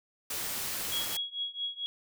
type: noise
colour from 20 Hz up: white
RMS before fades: -35 dBFS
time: 0.3-1.17 s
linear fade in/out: 5 ms
type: tone with tremolo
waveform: sine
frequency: 3322 Hz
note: G#7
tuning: in tune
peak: -29 dBFS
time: 0.92-1.86 s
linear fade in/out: 0 ms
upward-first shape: triangle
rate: 4.5 Hz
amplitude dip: 95%
effects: none